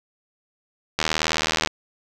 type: click train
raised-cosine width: 0.2 ms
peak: -3 dBFS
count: 55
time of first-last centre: 0.99-1.674 s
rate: 79 Hz
effects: none